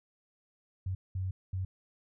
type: tone bursts at uneven times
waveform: sine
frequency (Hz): 93.7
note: F#2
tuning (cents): +22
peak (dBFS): -31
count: 3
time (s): 0.86-0.95 / 1.15-1.31 / 1.53-1.65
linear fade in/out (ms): 5
effects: none